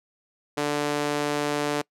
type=tone with high-pass filter; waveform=sawtooth; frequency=146.83 Hz; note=D3; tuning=in tune; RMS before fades=-26 dBFS; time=0.57-1.82 s; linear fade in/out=10 ms; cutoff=370 Hz; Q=1.2; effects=noise-tail reverb RT60 0.1 s tail -24 dB re dry + low-pass 10000 Hz 12 dB/octave